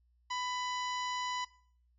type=harmonic tone with a mistuned harmonic; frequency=996 Hz; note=B5; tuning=14 cents sharp; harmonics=1 / 2 / 3 / 4 / 5 / 6 / 7; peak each=-36 / -42 / -44 / -47 / -48 / -52 / -50 dBFS; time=0.3-1.45 s; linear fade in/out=10 ms; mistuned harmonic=6; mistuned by=-75 cents; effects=noise-tail reverb RT60 0.5 s tail -19 dB re dry + added 60 Hz sine -67 dBFS peak until 1.98 s